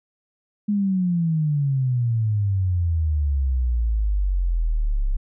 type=exponential sweep; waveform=sine; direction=down; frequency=210 to 32.7 Hz; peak=-18 dBFS; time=0.68-5.17 s; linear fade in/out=10 ms; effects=none